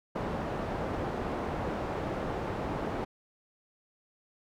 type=low-pass noise; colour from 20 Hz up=white; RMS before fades=-34 dBFS; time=0.15-3.05 s; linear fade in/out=10 ms; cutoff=700 Hz; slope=12 dB/octave; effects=none